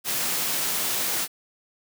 white high-pass noise, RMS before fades -26 dBFS, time 0.04-1.28 s, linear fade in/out 50 ms, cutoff 120 Hz, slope 96 dB/octave, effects none

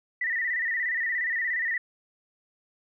sine tone with vibrato, 1900 Hz, A#6, 33 cents sharp, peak -25 dBFS, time 0.21-1.78 s, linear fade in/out 5 ms, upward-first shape square, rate 17 Hz, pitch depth 66 cents each way, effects none

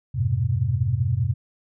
sine tone cluster, 86.8 / 103 / 117.8 / 128 Hz, F2 / G#2 / A#2 / C3, -10 / -14 / +19 / -38 cents, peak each -27 / -24 / -29 / -23 dBFS, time 0.14-1.34 s, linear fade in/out 20 ms, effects none

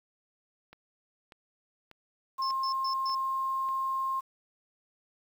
click train, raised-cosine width 0.3 ms, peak -34 dBFS, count 6, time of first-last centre 0.73-3.689 s, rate 1.69 Hz
sine tone, 1064 Hz, C6, 29 cents sharp, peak -28 dBFS, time 2.38-4.21 s, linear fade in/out 20 ms
sine tone bursts, 5274 Hz, E8, in tune, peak -34 dBFS, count 4, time 2.42-3.148 s, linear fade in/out 2 ms, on 92 ms, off 120 ms
effects 9-bit

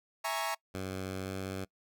sawtooth chord, A# half-diminished seventh, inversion second, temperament equal, 659.3 / 830.6 / 932.3 / 1108.7 Hz, E5 / G#5 / A#5 / C#6, 0 / 0 / 0 / 0 cents, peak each -34 dBFS, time 0.24-0.55 s, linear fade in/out 10 ms
10% pulse tone with pitch glide, 94.5 to 95.43 Hz, F#2 to G2, +37 to -46 cents, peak -28 dBFS, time 0.74-1.65 s, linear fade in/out 10 ms, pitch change +17 cents, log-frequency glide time 1.2-1.29 s
effects noise-tail reverb RT60 0.1 s tail -24 dB re dry

